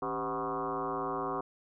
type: tone with frequency modulation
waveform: sine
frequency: 742 Hz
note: F#5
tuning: 5 cents sharp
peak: -31 dBFS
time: 0.02-1.41 s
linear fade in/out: 5 ms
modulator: 116 Hz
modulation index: 4.2
effects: none